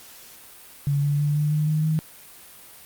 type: tone with pitch steps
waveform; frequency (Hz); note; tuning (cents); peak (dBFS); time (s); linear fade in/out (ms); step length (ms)
sine; 142 / 144.4 / 146.84 / 149.32 / 151.84 / 154.41 / 157.01; C#3 / D3 / D3 / D3 / D#3 / D#3 / D#3; +42 / -29 / 0 / +29 / -42 / -13 / +16; -19; 0.87-1.99; 0; 160
effects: white hiss -46 dBFS RMS until 2.85 s + Opus 48 kbps